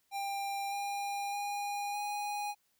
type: tone with pitch steps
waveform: square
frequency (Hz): 795 / 804.7 / 814.5 / 824.5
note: G5 / G5 / G#5 / G#5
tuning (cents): +24 / +45 / -34 / -13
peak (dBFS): -35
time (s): 0.11-2.55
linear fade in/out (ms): 50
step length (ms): 610
effects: white hiss -75 dBFS RMS until 2.79 s